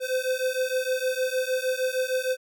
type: beating tone pair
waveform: square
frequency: 510 / 516.5 Hz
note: C5 / C5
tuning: -44 / -22 cents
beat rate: 6.5 Hz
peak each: -28 dBFS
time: 0-2.37 s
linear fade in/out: 50 ms
effects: none